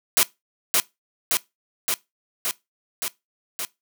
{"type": "noise with echo", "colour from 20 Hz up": "white", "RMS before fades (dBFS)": -17, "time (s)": [0.17, 0.23], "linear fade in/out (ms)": 0, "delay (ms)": 570, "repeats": 6, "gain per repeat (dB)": -2, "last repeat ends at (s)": 3.65, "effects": ["noise-tail reverb RT60 0.2 s tail -20 dB re dry", "high-pass 200 Hz 12 dB/octave"]}